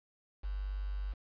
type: tone with quantisation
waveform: sine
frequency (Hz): 49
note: G1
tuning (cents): 0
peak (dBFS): -34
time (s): 0.43-1.14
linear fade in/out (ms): 20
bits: 9
effects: resampled to 11025 Hz